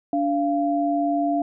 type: tone pair together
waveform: sine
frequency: 289.8 / 689.3 Hz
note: D4 / F5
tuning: -23 / -23 cents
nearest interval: octave + minor third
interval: 1500 cents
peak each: -22 / -22 dBFS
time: 0.13-1.42 s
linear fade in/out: 2 ms
effects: none